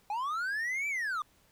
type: linear two-way sweep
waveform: triangle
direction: up then down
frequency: 799 to 2349 to 1155 Hz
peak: -29 dBFS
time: 0.1-1.22 s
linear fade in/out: 2 ms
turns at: 0.88 s
effects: pink hiss -66 dBFS RMS until 1.51 s